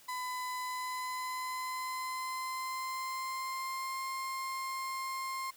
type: tone with pitch glide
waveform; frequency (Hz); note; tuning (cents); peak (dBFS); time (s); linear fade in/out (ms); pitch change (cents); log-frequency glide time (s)
35% pulse; 1005 to 1059.2; B5 to C6; +30 to +21; -34; 0.08-5.51; 10; +91; 0.6-4.02
effects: white hiss -59 dBFS RMS until 5.56 s